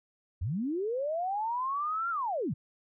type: linear two-way sweep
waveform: sine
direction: up then down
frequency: 71.2 to 1400 to 95.9 Hz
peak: -29 dBFS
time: 0.41-2.54 s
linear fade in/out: 10 ms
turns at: 2.1 s
effects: none